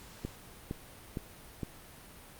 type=click train; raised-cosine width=3 ms; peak=-22 dBFS; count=4; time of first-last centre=0.25-1.632 s; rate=2.17 Hz; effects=pink hiss -52 dBFS RMS until 2.39 s + Opus 48 kbps